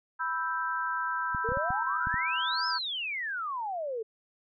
sine chord, E minor, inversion second, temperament equal, 987.8 / 1318.5 / 1568 Hz, B5 / E6 / G6, 0 / 0 / 0 cents, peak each -33 dBFS, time 0.19-2.79 s, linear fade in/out 20 ms
clicks, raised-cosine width 5 ms, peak -25 dBFS, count 7, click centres 1.348 / 1.49 / 1.52 / 1.572 / 1.705 / 2.071 / 2.142 s
sine exponential two-way sweep, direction up then down, 428.9 to 5280 to 428.9 Hz, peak -31 dBFS, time 1.44-4.03 s, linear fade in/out 10 ms, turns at 2.67 s
effects none

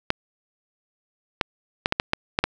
clicks, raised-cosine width 0.3 ms, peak -3 dBFS, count 8, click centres 0.104 / 1.412 / 1.859 / 1.924 / 1.999 / 2.134 / 2.389 / 2.44 s, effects none

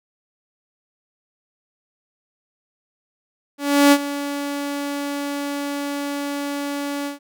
sawtooth tone with ADSR envelope, 285 Hz, C#4, 48 cents sharp, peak -5 dBFS, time 3.58-7.19 s, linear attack 340 ms, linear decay 56 ms, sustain -15 dB, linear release 130 ms, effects none

